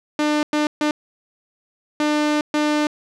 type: tone bursts at uneven times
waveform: sawtooth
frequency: 299.9 Hz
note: D4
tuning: 36 cents sharp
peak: -13 dBFS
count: 5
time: 0.19-0.43 / 0.53-0.67 / 0.81-0.91 / 2-2.41 / 2.54-2.87 s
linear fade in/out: 2 ms
effects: low-pass 6000 Hz 12 dB/octave